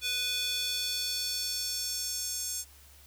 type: tone with high-pass filter sweep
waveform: square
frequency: 493.9 Hz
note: B4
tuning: in tune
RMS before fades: -33 dBFS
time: 0.01-2.65 s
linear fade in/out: 50 ms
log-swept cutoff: 3000 to 6900 Hz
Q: 2.5
effects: added 70 Hz sine -56 dBFS peak until 3.06 s + white hiss -57 dBFS RMS until 3.06 s